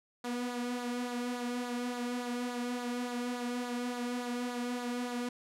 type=tone with flanger; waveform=sawtooth; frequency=244.1 Hz; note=B3; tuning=20 cents flat; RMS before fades=-36 dBFS; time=0.24-5.29 s; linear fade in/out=5 ms; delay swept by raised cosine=0.35 to 3.05 ms; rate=3.5 Hz; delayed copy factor=-0.55; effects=low-pass 11000 Hz 12 dB/octave